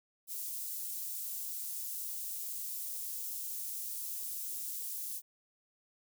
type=high-pass noise; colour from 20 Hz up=white; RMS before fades=-40 dBFS; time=0.27-5.22 s; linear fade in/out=50 ms; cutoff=8400 Hz; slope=12 dB/octave; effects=none

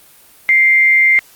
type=tone with frequency modulation; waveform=sine; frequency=2100 Hz; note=C7; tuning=6 cents sharp; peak=-7 dBFS; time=0.49-1.19 s; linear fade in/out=0 ms; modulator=139 Hz; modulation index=0.34; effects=white hiss -45 dBFS RMS until 1.35 s + Opus 32 kbps

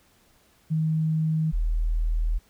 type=tone pair in turn; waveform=sine; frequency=158 / 40.07 Hz; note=D#3 / E1; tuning=+27 / -48 cents; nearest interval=2 octaves; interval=2375 cents; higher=first; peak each=-21 dBFS; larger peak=neither; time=0.7-1.52 / 1.52-2.39 s; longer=second; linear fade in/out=20 ms; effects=pink hiss -61 dBFS RMS until 2.49 s

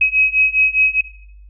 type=beating tone pair; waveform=sine; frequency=2543 / 2547.9 Hz; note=D#7 / D#7; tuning=+37 / +40 cents; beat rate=4.9 Hz; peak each=-15 dBFS; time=0.01-1.01 s; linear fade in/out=5 ms; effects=noise-tail reverb RT60 0.7 s tail -18 dB re dry + added 50 Hz sine -38 dBFS peak until 1.49 s

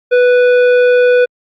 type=tone with hard clipping; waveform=sine; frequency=493.9 Hz; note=B4; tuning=in tune; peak=-8 dBFS; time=0.11-1.26 s; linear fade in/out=20 ms; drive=12 dB; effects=low-pass 3000 Hz 12 dB/octave + Opus 48 kbps

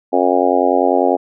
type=harmonic tone; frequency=90.1 Hz; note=F#2; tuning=45 cents flat; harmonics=3 / 4 / 5 / 6 / 7 / 8 / 9; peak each=-19 / -19 / -19 / -19 / -19 / -19 / -19 dBFS; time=0.12-1.17 s; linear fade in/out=20 ms; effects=none

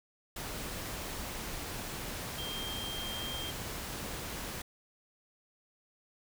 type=tone in noise; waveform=sine; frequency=3190 Hz; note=G7; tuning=30 cents sharp; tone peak=-39 dBFS; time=2.38-3.51 s; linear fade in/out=5 ms; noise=pink; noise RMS=-40 dBFS; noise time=0.36-4.62 s; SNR=-2 dB; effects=none

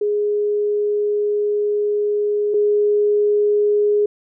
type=tone pair in turn; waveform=sine; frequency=415.3 / 415.3 Hz; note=G#4 / G#4; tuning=0 / 0 cents; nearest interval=unison; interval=0 cents; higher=neither; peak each=-16 / -13 dBFS; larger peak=second; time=0.01-2.54 / 2.54-4.06 s; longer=first; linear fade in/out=5 ms; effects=none

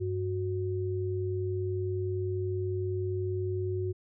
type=tone pair together; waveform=sine; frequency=98 / 367.4 Hz; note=G2 / F#4; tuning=0 / -12 cents; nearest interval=octave + major seventh; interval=2288 cents; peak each=-31 / -32 dBFS; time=0-3.93 s; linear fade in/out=20 ms; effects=none

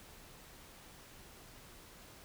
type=silence; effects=pink hiss -56 dBFS RMS until 2.24 s

